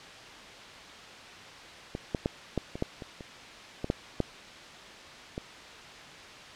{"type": "clicks", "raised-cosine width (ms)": 2, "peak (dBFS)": [-20, -14, -13, -14, -23, -14, -26, -28, -18, -12, -12, -20], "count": 12, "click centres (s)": [1.951, 2.148, 2.259, 2.577, 2.755, 2.824, 3.022, 3.208, 3.844, 3.901, 4.203, 5.379], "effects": ["white hiss -46 dBFS RMS until 6.55 s", "low-pass 4000 Hz 12 dB/octave"]}